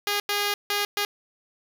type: tone bursts at uneven times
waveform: 5% pulse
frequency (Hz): 409.4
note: G#4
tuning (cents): -25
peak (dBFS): -12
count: 4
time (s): 0.07-0.2 / 0.29-0.54 / 0.7-0.85 / 0.97-1.05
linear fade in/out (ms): 2
effects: none